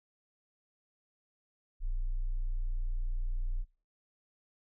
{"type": "tone", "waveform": "sine", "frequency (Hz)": 30.1, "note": "B0", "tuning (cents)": -44, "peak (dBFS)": -28, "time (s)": [1.8, 3.65], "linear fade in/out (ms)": 50, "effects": ["noise-tail reverb RT60 0.4 s tail -21 dB re dry", "tanh soft clip ceiling -28 dBFS"]}